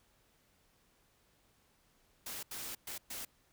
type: noise bursts at uneven times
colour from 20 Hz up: white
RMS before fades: -43 dBFS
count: 4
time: 2.26-2.43 / 2.51-2.75 / 2.87-2.98 / 3.1-3.25 s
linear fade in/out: 5 ms
effects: pink hiss -71 dBFS RMS until 3.52 s